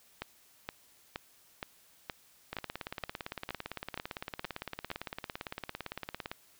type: two click trains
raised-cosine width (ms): 0.3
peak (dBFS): -21 / -20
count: 68 / 11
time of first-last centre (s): 2.53-6.315 / 0.22-4.915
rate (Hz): 17.7 / 2.13
effects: white hiss -63 dBFS RMS until 6.59 s